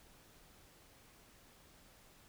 silence, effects pink hiss -63 dBFS RMS until 2.28 s

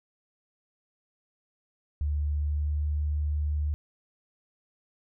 sine tone with pitch glide, 73.7 to 74.51 Hz, D2 to D2, +7 to +26 cents, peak -25 dBFS, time 2.01-3.74 s, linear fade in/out 0 ms, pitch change +19 cents, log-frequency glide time 2.32-2.81 s, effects none

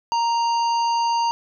harmonic tone with a mistuned harmonic, 932 Hz, A#5, 1 cent flat, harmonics 1 / 3 / 5 / 7, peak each -18 / -33 / -32 / -39 dBFS, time 0.12-1.31 s, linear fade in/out 0 ms, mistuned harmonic 7, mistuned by -58 cents, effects none

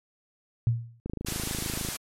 sine tone with exponential decay, 116.54 Hz, A#2, in tune, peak -17 dBFS, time 0.67-1 s, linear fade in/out 0 ms, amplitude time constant 70 ms
click train, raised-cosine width 3 ms, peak -20 dBFS, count 23, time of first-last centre 1.06-1.887 s, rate 26.6 Hz
white noise, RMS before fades -33 dBFS, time 1.26-1.97 s, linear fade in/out 10 ms
effects low-pass 12000 Hz 12 dB/octave + MP3 64 kbps

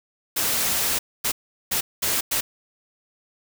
white noise bursts at uneven times, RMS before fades -23 dBFS, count 5, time 0.36-0.99 / 1.24-1.32 / 1.71-1.81 / 2.02-2.21 / 2.31-2.41 s, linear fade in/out 10 ms, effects none

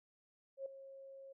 sine tone with ADSR envelope, 542 Hz, C#5, 39 cents flat, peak -38 dBFS, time 0.57-1.33 s, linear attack 89 ms, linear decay 4 ms, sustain -13 dB, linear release 11 ms, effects none

